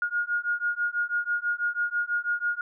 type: beating tone pair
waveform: sine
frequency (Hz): 1427 / 1433.1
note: F6 / F6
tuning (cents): +37 / +44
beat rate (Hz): 6.1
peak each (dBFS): -28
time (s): 0.02-2.61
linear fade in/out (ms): 2
effects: none